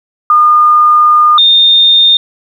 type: tone pair in turn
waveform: sine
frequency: 1216 / 3644 Hz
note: D#6 / A#7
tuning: -40 / -40 cents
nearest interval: octave + perfect fifth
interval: 1900 cents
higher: second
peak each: -3 dBFS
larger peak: neither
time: 0.3-1.38 / 1.38-2.17 s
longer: first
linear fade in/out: 2 ms
effects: 7-bit